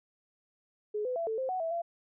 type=tone with pitch steps; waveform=sine; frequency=421 / 504 / 670 / 442.9 / 523 / 743 / 656 / 681 Hz; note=G#4 / B4 / E5 / A4 / C5 / F#5 / E5 / F5; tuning=+24 / +35 / +28 / +11 / -1 / +7 / -9 / -44 cents; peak=-30 dBFS; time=0.94-1.82 s; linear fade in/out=10 ms; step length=110 ms; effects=none